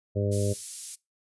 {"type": "harmonic tone", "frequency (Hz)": 101.3, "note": "G#2", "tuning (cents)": -43, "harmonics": [1, 2, 3, 4, 5, 6], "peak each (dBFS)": [-26, -34, -37, -32, -33, -36], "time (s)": [0.15, 0.54], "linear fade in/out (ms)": 20}
{"type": "high-pass noise", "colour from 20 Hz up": "white", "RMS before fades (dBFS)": -36, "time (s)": [0.31, 0.96], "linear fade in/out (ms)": 20, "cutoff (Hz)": 6000, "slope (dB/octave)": 12}
{"effects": ["noise-tail reverb RT60 0.2 s tail -22 dB re dry", "resampled to 24000 Hz"]}